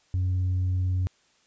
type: tone with tanh clipping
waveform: sine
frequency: 91.8 Hz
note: F#2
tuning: 13 cents flat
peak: -23 dBFS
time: 0.14-1.07 s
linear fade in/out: 0 ms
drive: 1 dB
effects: white hiss -64 dBFS RMS until 1.46 s + resampled to 16000 Hz